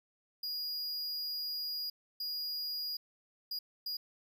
square tone bursts at uneven times, 4873 Hz, D#8, 37 cents flat, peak -36 dBFS, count 4, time 0.43-1.9 / 2.2-2.97 / 3.51-3.59 / 3.86-3.97 s, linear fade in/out 5 ms, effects none

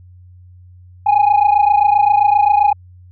sine tone pair together, 811 / 838.6 Hz, G#5 / G#5, -41 / +17 cents, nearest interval minor second, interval 58 cents, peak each -10 dBFS, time 1.06-2.73 s, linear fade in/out 10 ms, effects tanh soft clip ceiling -6 dBFS + added 90 Hz sine -39 dBFS peak until 3.11 s

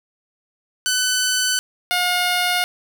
10% pulse tone pair in turn, 1504 / 716.8 Hz, F#6 / F5, +28 / +45 cents, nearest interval octave + minor second, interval 1283 cents, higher first, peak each -9 dBFS, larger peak neither, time 0.86-1.59 / 1.91-2.64 s, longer neither, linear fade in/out 0 ms, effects none

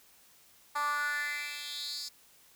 10% pulse tone with high-pass filter sweep, 292.1 Hz, D4, 9 cents flat, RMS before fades -35 dBFS, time 0.75-2.09 s, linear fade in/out 10 ms, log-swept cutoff 1000 to 5300 Hz, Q 4.8, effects white hiss -61 dBFS RMS until 2.55 s

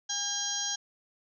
harmonic tone, 810 Hz, G#5, 43 cents flat, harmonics 1 / 2 / 4 / 5 / 6 / 7 / 8, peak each -43 / -41 / -36 / -40 / -41 / -35 / -35 dBFS, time 0.09-0.76 s, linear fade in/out 10 ms, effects none

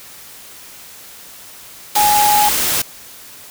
sine tone in noise, 834 Hz, G#5, 7 cents sharp, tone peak -11 dBFS, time 1.96-2.49 s, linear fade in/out 5 ms, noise white, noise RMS -17 dBFS, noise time 1.95-2.82 s, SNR +3 dB, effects white hiss -38 dBFS RMS until 3.5 s

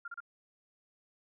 sine tone bursts, 1396.9 Hz, F6, in tune, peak -39 dBFS, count 3, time 0.05-0.204 s, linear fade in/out 5 ms, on 30 ms, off 32 ms, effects none

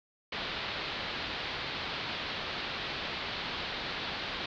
white low-pass noise, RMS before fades -37 dBFS, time 0.32-4.46 s, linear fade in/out 5 ms, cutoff 4300 Hz, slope 48 dB/octave, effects none

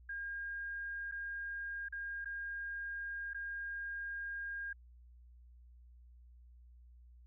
sine tone with dropouts, 1616 Hz, G#6, 48 cents flat, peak -39 dBFS, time 0.09-4.73 s, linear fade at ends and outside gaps 5 ms, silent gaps 1.114-1.121 / 1.886-1.924 / 2.246-2.256 / 3.334-3.345 s, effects added 60 Hz sine -56 dBFS peak until 7.26 s

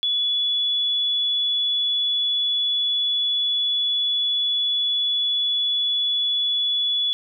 sine tone, 3417 Hz, G#7, 49 cents sharp, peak -19 dBFS, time 0.03-7.13 s, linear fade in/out 0 ms, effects none

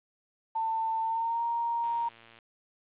sine tone with pitch glide, 895 to 934.1 Hz, A5 to A#5, +29 to +3 cents, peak -27 dBFS, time 0.55-2.09 s, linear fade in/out 10 ms, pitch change +74 cents, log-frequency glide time 1.03-1.43 s
click train, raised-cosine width 0.2 ms, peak -35 dBFS, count 64, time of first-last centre 1.84-2.388 s, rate 115 Hz
effects resampled to 8000 Hz + 10-bit

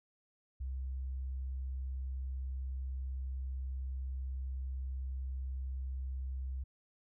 sine tone, 65.41 Hz, C2, in tune, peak -36 dBFS, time 0.6-6.64 s, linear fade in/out 10 ms, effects none

